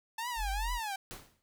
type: tone with vibrato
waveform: sawtooth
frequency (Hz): 879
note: A5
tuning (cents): -2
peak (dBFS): -31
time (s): 0.18-0.96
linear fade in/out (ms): 5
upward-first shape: triangle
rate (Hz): 2.3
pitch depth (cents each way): 230
type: exponential two-way sweep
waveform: sine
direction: up then down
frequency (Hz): 38.14 to 50.9 to 40.26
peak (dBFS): -33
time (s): 0.36-0.8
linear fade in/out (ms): 50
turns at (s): 0.49
type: noise with exponential decay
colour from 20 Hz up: pink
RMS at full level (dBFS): -41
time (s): 1.11-1.42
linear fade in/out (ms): 0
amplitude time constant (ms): 67
effects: none